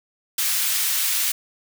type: high-pass noise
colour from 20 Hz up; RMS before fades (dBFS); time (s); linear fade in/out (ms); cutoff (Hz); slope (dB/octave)
white; -22; 0.38-1.32; 5; 1700; 12
effects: none